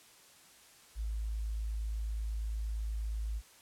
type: tone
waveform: sine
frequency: 54.2 Hz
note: A1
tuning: 25 cents flat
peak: -33 dBFS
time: 0.95-3.42 s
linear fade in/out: 50 ms
effects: white hiss -59 dBFS RMS until 3.61 s + low-pass 11000 Hz 12 dB/octave